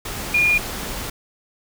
sine tone in noise, 2427 Hz, D#7, 44 cents flat, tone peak -14 dBFS, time 0.34-0.58 s, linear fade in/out 5 ms, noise pink, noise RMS -29 dBFS, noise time 0.05-1.1 s, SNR +12 dB, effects none

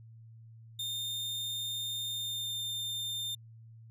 40% pulse tone with pitch glide, 3633 to 3610 Hz, A#7 to A7, -45 to +44 cents, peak -33 dBFS, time 0.79-3.35 s, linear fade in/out 5 ms, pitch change -11 cents, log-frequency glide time 2.11-2.57 s, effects added 113 Hz sine -50 dBFS peak until 3.9 s

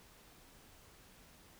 silence, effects pink hiss -61 dBFS RMS until 1.59 s

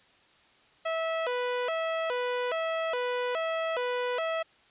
sawtooth tone with vibrato, 567 Hz, C#5, 39 cents sharp, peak -24 dBFS, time 0.85-4.43 s, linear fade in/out 10 ms, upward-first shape square, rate 1.2 Hz, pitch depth 240 cents each way, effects white hiss -61 dBFS RMS until 4.7 s + resampled to 8000 Hz

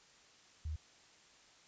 sine tone, 77.3 Hz, D#2, 11 cents flat, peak -37 dBFS, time 0.65-0.76 s, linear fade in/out 5 ms, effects white hiss -63 dBFS RMS until 1.67 s + resampled to 16000 Hz

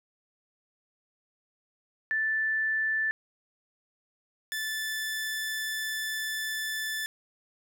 sine / sawtooth tone pair in turn, 1760 / 1751.6 Hz, A6 / A6, 0 / -8 cents, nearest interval unison, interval 8 cents, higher first, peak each -25 / -27 dBFS, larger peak first, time 2.11-3.11 / 4.52-7.06 s, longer second, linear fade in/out 0 ms, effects none

